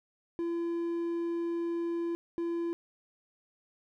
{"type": "tone bursts at uneven times", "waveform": "triangle", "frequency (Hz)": 339.1, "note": "E4", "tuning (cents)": 49, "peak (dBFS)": -28, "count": 2, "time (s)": [[0.39, 2.15], [2.38, 2.73]], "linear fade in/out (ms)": 0, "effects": []}